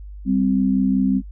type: tone pair together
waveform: sine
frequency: 195.4 / 260.8 Hz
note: G3 / C4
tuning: -5 / -5 cents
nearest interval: perfect fourth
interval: 500 cents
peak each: -18 / -18 dBFS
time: 0.25-1.22 s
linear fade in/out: 50 ms
effects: noise-tail reverb RT60 0.1 s tail -23 dB re dry + added 50 Hz sine -33 dBFS peak until 1.31 s